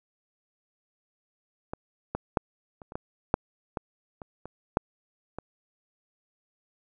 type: clicks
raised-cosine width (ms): 1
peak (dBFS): -19 / -15 / -8 / -30 / -28 / -18 / -6 / -16 / -26 / -25 / -7 / -21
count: 12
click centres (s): 1.735 / 2.15 / 2.372 / 2.818 / 2.921 / 2.955 / 3.341 / 3.772 / 4.218 / 4.456 / 4.771 / 5.386
effects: none